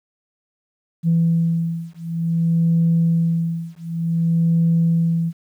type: beating tone pair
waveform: sine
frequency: 166.1 / 166.65 Hz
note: E3 / E3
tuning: +13 / +19 cents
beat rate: 0.55 Hz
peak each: -18 dBFS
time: 1.03-5.33 s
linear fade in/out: 50 ms
effects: tanh soft clip ceiling -9 dBFS + 9-bit